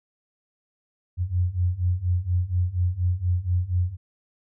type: beating tone pair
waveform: sine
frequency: 87.31 / 91.51 Hz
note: F2 / F#2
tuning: 0 / -19 cents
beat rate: 4.2 Hz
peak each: -25 / -23 dBFS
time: 1.17-3.97 s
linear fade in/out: 50 ms
effects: none